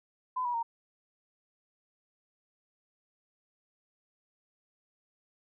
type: tone with pitch steps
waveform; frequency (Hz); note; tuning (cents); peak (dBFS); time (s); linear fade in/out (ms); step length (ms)
sine; 1012 / 968 / 925.9; B5 / B5 / A#5; +42 / -35 / -12; -29; 0.36-0.63; 10; 90
effects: none